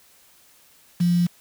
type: tone with quantisation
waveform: sine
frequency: 174.61 Hz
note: F3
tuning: in tune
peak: -16 dBFS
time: 1-1.27 s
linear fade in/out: 10 ms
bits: 6
effects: white hiss -55 dBFS RMS until 1.4 s